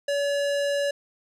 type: tone with low-pass filter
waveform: square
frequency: 569 Hz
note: C#5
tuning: 45 cents sharp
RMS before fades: -25 dBFS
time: 0.08-0.91 s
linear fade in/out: 5 ms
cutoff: 8500 Hz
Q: 0.67
effects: none